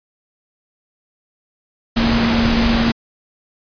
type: tone in noise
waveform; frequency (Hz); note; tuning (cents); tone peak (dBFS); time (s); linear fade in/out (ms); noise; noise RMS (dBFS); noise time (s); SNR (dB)
sine; 230.9; A#3; -16; -15; 1.96-2.92; 10; pink; -18; 1.96-2.92; 0
effects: resampled to 11025 Hz